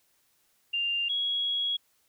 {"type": "tone pair in turn", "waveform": "sine", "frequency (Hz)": [2794, 3323], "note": ["F7", "G#7"], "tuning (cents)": [0, 0], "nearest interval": "minor third", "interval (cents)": 300, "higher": "second", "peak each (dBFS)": -26, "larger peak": "neither", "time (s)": [[0.73, 1.09], [1.09, 1.77]], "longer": "second", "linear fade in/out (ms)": 10, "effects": ["white hiss -69 dBFS RMS until 2.08 s"]}